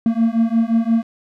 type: beating tone pair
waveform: triangle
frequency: 225.4 / 231.1 Hz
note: A3 / A#3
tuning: +42 / -15 cents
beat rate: 5.7 Hz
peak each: -15 dBFS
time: 0.06-1.03 s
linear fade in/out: 2 ms
effects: none